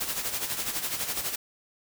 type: noise with tremolo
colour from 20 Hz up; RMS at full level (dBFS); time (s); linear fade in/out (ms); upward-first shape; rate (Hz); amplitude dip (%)
white; -29; 0-1.36; 10; sine; 12; 60
effects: none